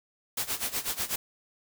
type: noise with tremolo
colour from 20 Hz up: white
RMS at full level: -29 dBFS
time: 0.37-1.16 s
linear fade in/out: 5 ms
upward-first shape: sine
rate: 8.1 Hz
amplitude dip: 85%
effects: none